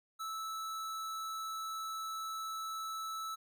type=tone; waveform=square; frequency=1311 Hz; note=E6; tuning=10 cents flat; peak=-39 dBFS; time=0.19-3.36 s; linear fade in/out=20 ms; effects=none